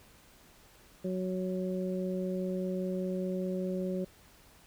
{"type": "harmonic tone", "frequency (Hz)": 185, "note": "F#3", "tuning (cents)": 0, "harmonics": [1, 2, 3], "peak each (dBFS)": [-33, -36, -38], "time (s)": [1.04, 4.05], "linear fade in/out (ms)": 10, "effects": ["pink hiss -59 dBFS RMS until 4.66 s"]}